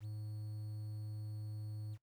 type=tone with quantisation; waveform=triangle; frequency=106.5 Hz; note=G#2; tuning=44 cents sharp; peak=-40 dBFS; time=0-1.98 s; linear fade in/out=50 ms; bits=11; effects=noise-tail reverb RT60 0.1 s tail -18 dB re dry